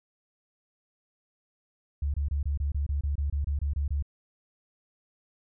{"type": "tone bursts", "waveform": "sine", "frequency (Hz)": 71.5, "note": "D2", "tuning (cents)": -46, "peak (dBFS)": -25, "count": 14, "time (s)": [2.02, 4.025], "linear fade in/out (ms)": 5, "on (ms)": 120, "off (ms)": 25, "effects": []}